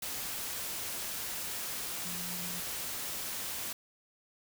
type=tone in noise; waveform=sine; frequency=176.2 Hz; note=F3; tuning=16 cents sharp; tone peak=-44 dBFS; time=2.05-2.6 s; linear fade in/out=5 ms; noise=white; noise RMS=-38 dBFS; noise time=0.02-3.73 s; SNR=-9 dB; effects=none